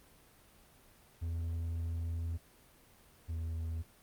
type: tone pair in turn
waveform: triangle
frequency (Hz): 83.3 / 81.63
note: E2 / E2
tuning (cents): +19 / -16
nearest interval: unison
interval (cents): 35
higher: first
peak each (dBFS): -32 / -33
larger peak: first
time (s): 1.21-2.38 / 3.28-3.83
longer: first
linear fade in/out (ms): 20
effects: pink hiss -62 dBFS RMS until 4.02 s + Opus 32 kbps